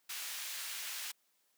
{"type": "high-pass noise", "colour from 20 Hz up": "pink", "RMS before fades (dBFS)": -42, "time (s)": [0.09, 1.12], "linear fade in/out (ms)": 10, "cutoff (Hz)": 2000, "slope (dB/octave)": 12, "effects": ["white hiss -75 dBFS RMS until 1.57 s", "high-pass 200 Hz 12 dB/octave"]}